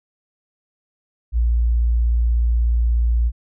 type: tone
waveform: sine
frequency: 58.27 Hz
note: A#1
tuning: in tune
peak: -14 dBFS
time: 1.32-3.32 s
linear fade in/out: 50 ms
effects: none